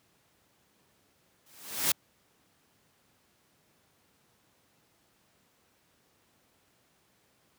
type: noise with exponential growth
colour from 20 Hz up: white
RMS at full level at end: -23 dBFS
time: 1.46-1.92 s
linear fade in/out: 5 ms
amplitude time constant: 100 ms
effects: pink hiss -68 dBFS RMS until 7.58 s + high-pass 100 Hz 12 dB/octave